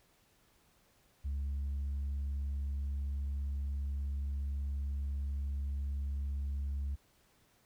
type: tone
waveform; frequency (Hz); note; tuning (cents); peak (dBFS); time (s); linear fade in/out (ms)
sine; 69.8; C#2; +13; -31; 1.24-6.96; 20
effects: tanh soft clip ceiling -32 dBFS + pink hiss -69 dBFS RMS until 7.65 s